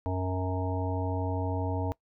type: harmonic tone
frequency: 92.5 Hz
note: F#2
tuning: in tune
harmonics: 1 / 3 / 5 / 7 / 9 / 10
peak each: -30 / -35 / -37 / -38 / -40 / -40 dBFS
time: 0.06-1.92 s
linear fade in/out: 0 ms
effects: noise-tail reverb RT60 0.1 s tail -21 dB re dry